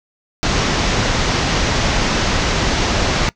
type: low-pass noise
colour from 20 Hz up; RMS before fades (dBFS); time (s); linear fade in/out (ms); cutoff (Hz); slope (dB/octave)
pink; -17; 0.43-3.29; 0; 6600; 48
effects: noise-tail reverb RT60 0.1 s tail -21 dB re dry